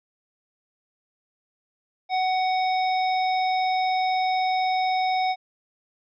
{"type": "harmonic tone", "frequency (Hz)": 746, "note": "F#5", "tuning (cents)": 14, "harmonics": [1, 3, 5, 7], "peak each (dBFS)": [-21, -31, -35, -38], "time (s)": [2.09, 5.36], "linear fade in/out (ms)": 50, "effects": []}